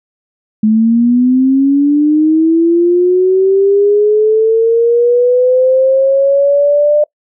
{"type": "linear sweep", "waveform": "sine", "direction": "up", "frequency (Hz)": [213.3, 599], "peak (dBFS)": -6, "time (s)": [0.63, 7.04], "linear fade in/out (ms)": 5, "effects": ["noise-tail reverb RT60 0.1 s tail -25 dB re dry"]}